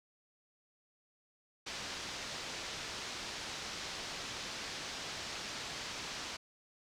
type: low-pass noise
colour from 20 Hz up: white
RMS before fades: -43 dBFS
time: 1.66-6.37 s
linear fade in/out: 10 ms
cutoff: 5800 Hz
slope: 24 dB/octave
effects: none